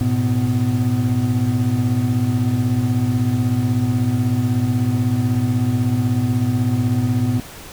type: tone cluster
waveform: triangle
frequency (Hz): 106.1 / 122.3 / 250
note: G#2 / B2 / B3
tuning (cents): +38 / -16 / +21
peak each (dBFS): -18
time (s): 0.01-7.4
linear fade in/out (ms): 0
effects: pink hiss -37 dBFS RMS until 7.72 s